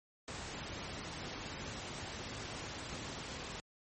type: noise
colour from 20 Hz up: pink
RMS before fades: -43 dBFS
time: 0.28-3.6 s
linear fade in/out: 0 ms
effects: high-pass 60 Hz 12 dB/octave + MP3 32 kbps